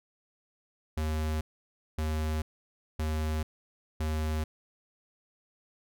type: tone bursts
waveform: square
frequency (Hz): 77.78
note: D#2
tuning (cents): 0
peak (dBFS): -29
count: 4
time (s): 0.97-4.44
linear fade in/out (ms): 5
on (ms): 440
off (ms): 570
effects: none